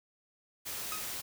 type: noise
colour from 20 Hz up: white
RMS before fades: -39 dBFS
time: 0.65-1.22 s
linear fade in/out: 20 ms
type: tone with exponential decay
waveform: sawtooth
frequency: 1260 Hz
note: D#6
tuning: 21 cents sharp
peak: -32 dBFS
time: 0.92-1.15 s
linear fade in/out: 0 ms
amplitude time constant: 49 ms
effects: none